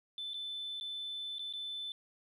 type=tone with dropouts; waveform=sine; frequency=3520 Hz; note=A7; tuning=in tune; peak=-37 dBFS; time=0.18-1.92 s; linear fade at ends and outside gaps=1 ms; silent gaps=0.335-0.342 / 0.8-0.81 / 1.384-1.393 / 1.527-1.536 s; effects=tanh soft clip ceiling -34 dBFS + 13-bit